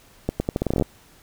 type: accelerating click train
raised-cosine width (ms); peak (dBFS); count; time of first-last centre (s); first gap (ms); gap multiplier
2; -8; 13; 0.29-0.823; 110; 0.81
effects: pink hiss -53 dBFS RMS until 1.22 s